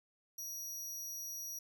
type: tone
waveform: sawtooth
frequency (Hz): 5770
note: F#8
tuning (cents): -44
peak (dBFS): -39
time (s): 0.38-1.59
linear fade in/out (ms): 5
effects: none